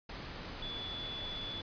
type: tone in noise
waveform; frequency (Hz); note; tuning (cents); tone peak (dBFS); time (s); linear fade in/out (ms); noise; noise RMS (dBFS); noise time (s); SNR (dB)
sine; 3443; A7; -38; -40; 0.62-1.61; 5; pink; -44; 0.09-1.62; +1
effects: resampled to 11025 Hz